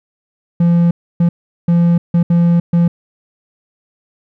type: tone bursts at uneven times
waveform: triangle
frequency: 171.3 Hz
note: F3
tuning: 33 cents flat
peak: -6 dBFS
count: 6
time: 0.6-0.91 / 1.2-1.29 / 1.68-1.98 / 2.14-2.23 / 2.3-2.6 / 2.73-2.88 s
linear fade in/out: 5 ms
effects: none